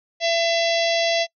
harmonic tone with a mistuned harmonic, 672 Hz, E5, 33 cents sharp, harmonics 1 / 3 / 4 / 5 / 6 / 7 / 8 / 9, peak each -20 / -27 / -29 / -27 / -31 / -30 / -32 / -34 dBFS, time 0.2-1.27 s, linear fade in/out 50 ms, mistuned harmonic 9, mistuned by +29 cents, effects noise-tail reverb RT60 0.1 s tail -24 dB re dry

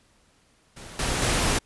pink noise with level steps, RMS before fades -42 / -26 / -23 dBFS, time 0.76-1.59 s, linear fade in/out 10 ms, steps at 0.99 / 1.22 s, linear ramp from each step 2 ms, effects pink hiss -62 dBFS RMS until 1.65 s + resampled to 24000 Hz

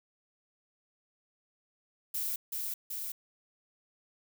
violet noise with echo, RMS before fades -34 dBFS, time 2.14-2.36 s, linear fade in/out 5 ms, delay 380 ms, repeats 2, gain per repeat -2 dB, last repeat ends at 3.12 s, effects none

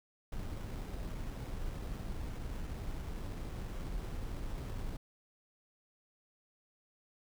brown noise with sample-and-hold, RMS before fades -40 dBFS, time 0.32-4.97 s, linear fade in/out 5 ms, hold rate 4410 Hz, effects none

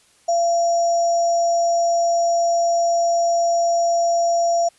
sine tone with sample-and-hold, 682 Hz, F5, 41 cents flat, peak -15 dBFS, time 0.28-4.69 s, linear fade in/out 10 ms, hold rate 6300 Hz, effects white hiss -56 dBFS RMS until 4.78 s + resampled to 24000 Hz

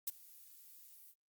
violet noise with ADSR envelope, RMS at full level -35 dBFS, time 0.07-1.15 s, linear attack 5 ms, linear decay 29 ms, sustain -23 dB, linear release 55 ms, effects noise-tail reverb RT60 0.1 s tail -26 dB re dry + Opus 48 kbps

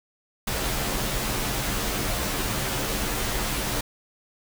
pink noise with comb filter, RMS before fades -27 dBFS, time 0.47-3.81 s, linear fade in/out 5 ms, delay 12 ms, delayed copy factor -0.75, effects none

